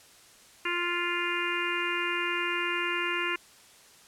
harmonic tone, 349.2 Hz, F4, in tune, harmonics 1 / 3 / 4 / 5 / 6 / 7 / 8, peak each -35 / -35 / -35 / -35 / -35 / -35 / -35 dBFS, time 0.65-3.36 s, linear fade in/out 5 ms, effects white hiss -55 dBFS RMS until 4.07 s + low-pass 10000 Hz 12 dB/octave

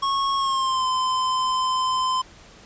square tone with pitch glide, 1097 to 1029.5 Hz, C#6 to C6, -18 to -28 cents, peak -21 dBFS, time 0.02-2.22 s, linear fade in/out 10 ms, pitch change -110 cents, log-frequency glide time 0.37-0.86 s, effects pink hiss -48 dBFS RMS until 2.65 s + resampled to 16000 Hz

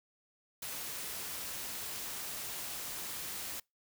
white noise, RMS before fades -41 dBFS, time 0.62-3.6 s, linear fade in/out 5 ms, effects noise-tail reverb RT60 0.2 s tail -25 dB re dry

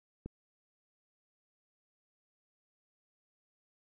click, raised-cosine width 3 ms, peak -28 dBFS, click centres 0.26 s, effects none

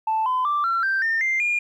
sine tone with pitch steps, 880 / 1016.7 / 1174.7 / 1357.1 / 1568 / 1811.6 / 2093 / 2418 Hz, A5 / B5 / D6 / E6 / G6 / A#6 / C7 / D7, 0 / +50 / 0 / +50 / 0 / -50 / 0 / +50 cents, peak -18 dBFS, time 0.07-1.59 s, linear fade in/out 5 ms, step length 190 ms, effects tanh soft clip ceiling -16 dBFS + 10-bit

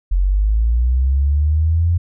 sine linear sweep, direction up, 43.65 to 87.31 Hz, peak -12 dBFS, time 0.11-1.98 s, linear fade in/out 10 ms, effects none

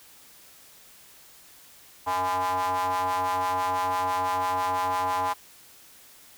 square ring-modulated tone, 92.5 Hz, F#2, in tune, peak -22 dBFS, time 2.06-5.34 s, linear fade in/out 20 ms, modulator 922 Hz, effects white hiss -52 dBFS RMS until 6.37 s

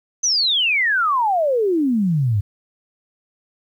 sine exponential sweep, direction down, 6272 to 95.4 Hz, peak -15 dBFS, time 0.23-2.41 s, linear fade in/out 10 ms, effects 9-bit

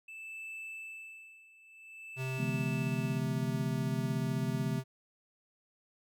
triangle tone with tremolo, 2637 Hz, E7, in tune, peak -39 dBFS, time 0.08-3.19 s, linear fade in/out 5 ms, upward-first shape sine, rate 0.51 Hz, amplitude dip 85%
square tone, 130.81 Hz, C3, in tune, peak -35 dBFS, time 2.16-4.84 s, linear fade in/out 50 ms
sine chord, E dominant seventh, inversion third, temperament equal, 146.83 / 164.81 / 207.7 / 246.9 Hz, D3 / E3 / G#3 / B3, 0 / 0 / 0 / 0 cents, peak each -38 dBFS, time 2.38-4.8 s, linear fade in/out 10 ms
effects none

